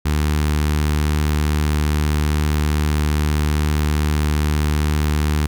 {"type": "tone with notch filter", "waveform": "sawtooth", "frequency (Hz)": 75.2, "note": "D2", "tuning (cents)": 42, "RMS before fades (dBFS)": -18, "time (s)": [0.05, 5.47], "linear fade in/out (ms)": 10, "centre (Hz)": 590, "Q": 1.3, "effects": []}